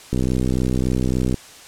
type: click train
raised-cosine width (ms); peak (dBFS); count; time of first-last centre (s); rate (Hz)
3; -8; 78; 0.13-1.343; 63.5
effects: white hiss -42 dBFS RMS until 1.67 s + low-pass 9000 Hz 12 dB/octave